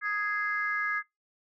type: chord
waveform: sine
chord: Ab major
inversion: second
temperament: just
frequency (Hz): 1245.9 / 1661.2 / 2077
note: Eb6 / Ab6 / C7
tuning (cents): +2 / 0 / -13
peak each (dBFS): -33 / -29 / -34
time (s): 0.01-1.03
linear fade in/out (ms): 50
effects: noise-tail reverb RT60 0.2 s tail -25 dB re dry + tanh soft clip ceiling -19 dBFS